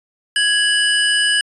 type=tone pair together; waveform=square; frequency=1661.2 / 2960 Hz; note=G#6 / F#7; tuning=0 / 0 cents; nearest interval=minor seventh; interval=1000 cents; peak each=-17 dBFS; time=0.36-1.41 s; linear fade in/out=2 ms; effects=resampled to 24000 Hz